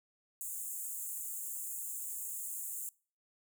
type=high-pass noise; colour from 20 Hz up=pink; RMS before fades=-41 dBFS; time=0.41-2.89 s; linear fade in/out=0 ms; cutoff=6900 Hz; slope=96 dB/octave; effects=noise-tail reverb RT60 0.4 s tail -24 dB re dry